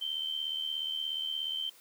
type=tone with amplitude modulation; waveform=sine; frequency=3110 Hz; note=G7; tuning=14 cents flat; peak=-29 dBFS; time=0.01-1.7 s; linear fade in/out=10 ms; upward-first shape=sine; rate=76.9 Hz; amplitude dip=65%; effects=white hiss -58 dBFS RMS until 1.8 s + high-pass 200 Hz 12 dB/octave